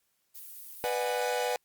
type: noise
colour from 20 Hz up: violet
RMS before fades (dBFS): -45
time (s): 0.34-0.91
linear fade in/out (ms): 20
type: chord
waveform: 45% pulse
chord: G# half-diminished seventh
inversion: first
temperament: equal with one note detuned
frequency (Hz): 493.9 / 600.4 / 740 / 830.6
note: B4 / D5 / F#5 / G#5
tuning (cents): 0 / +38 / 0 / 0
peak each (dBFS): -31 / -36 / -35 / -35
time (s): 0.84-1.56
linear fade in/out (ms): 0
effects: white hiss -75 dBFS RMS until 1.64 s + Opus 48 kbps